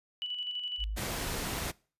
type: tone with tremolo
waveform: sine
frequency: 2960 Hz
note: F#7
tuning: in tune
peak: -32 dBFS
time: 0.22-0.84 s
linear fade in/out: 0 ms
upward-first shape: square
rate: 12 Hz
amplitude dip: 40%
type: tone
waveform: sine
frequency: 51.91 Hz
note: G#1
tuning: in tune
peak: -31 dBFS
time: 0.78-1 s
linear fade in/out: 50 ms
type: noise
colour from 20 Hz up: pink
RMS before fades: -35 dBFS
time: 0.96-1.72 s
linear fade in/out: 20 ms
effects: noise-tail reverb RT60 0.4 s tail -24 dB re dry + resampled to 32000 Hz